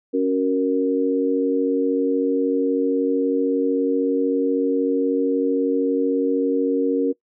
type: chord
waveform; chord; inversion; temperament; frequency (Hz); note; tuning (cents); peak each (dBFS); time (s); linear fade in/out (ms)
sine; F# major; second; equal; 277.2 / 370 / 466.2; C#4 / F#4 / A#4; 0 / 0 / 0; -20 / -25 / -20; 0.13-7.13; 20
effects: noise-tail reverb RT60 0.1 s tail -20 dB re dry